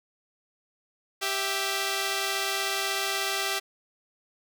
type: tone pair together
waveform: 5% pulse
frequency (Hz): 392 / 658.8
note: G4 / E5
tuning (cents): 0 / -1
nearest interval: major sixth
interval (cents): 899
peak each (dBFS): -17 / -20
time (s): 1.21-3.6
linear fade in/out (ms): 20
effects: none